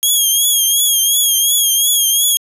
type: tone with vibrato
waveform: 5% pulse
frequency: 3277 Hz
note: G#7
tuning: 24 cents flat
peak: -3 dBFS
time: 0.03-2.37 s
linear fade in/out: 0 ms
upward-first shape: triangle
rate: 2.8 Hz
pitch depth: 73 cents each way
effects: resampled to 32000 Hz